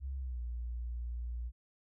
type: tone with pitch glide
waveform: sine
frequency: 67 to 59.35 Hz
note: C2 to A#1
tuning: +42 to +32 cents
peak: -36 dBFS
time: 0-1.52 s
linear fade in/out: 50 ms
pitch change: -210 cents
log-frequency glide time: 0.17-0.4 s
effects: none